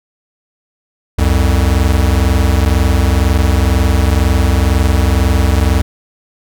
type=tone pair together; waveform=square; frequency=65.41 / 87.44 Hz; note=C2 / F2; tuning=0 / +3 cents; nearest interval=perfect fourth; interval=503 cents; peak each=-12 / -13 dBFS; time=1.18-5.82 s; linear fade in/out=10 ms; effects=none